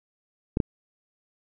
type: clicks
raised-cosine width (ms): 3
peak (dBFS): -10 / -9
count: 2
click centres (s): 0.571 / 0.602
effects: none